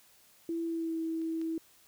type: tone with pitch glide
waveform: sine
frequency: 332.8 to 325 Hz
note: E4 to E4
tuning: +17 to -24 cents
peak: -31 dBFS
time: 0.49-1.58 s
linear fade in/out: 2 ms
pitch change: -41 cents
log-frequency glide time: 0.64-0.98 s
type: clicks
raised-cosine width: 0.2 ms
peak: -41 / -35 dBFS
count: 2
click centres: 1.217 / 1.415 s
effects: white hiss -62 dBFS RMS until 1.87 s